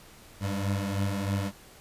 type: beating tone pair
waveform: 25% pulse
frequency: 98 / 101.2 Hz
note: G2 / G#2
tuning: 0 / -44 cents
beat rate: 3.2 Hz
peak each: -25 / -29 dBFS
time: 0.4-1.52 s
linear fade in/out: 50 ms
effects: pink hiss -52 dBFS RMS until 1.8 s + resampled to 32000 Hz